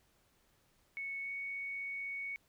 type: tone with pitch glide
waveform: sine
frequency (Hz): 2211 to 2226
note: C#7 to C#7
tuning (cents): -5 to +7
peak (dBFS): -38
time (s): 0.97-2.36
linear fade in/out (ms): 0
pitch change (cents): +12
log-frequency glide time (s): 1.21-1.3
effects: pink hiss -72 dBFS RMS until 2.48 s